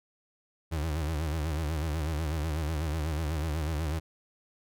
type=tone with vibrato; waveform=35% pulse; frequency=77.78 Hz; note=D#2; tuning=in tune; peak=-27 dBFS; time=0.71-4 s; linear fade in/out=20 ms; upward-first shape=sine; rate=8.1 Hz; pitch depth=110 cents each way; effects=none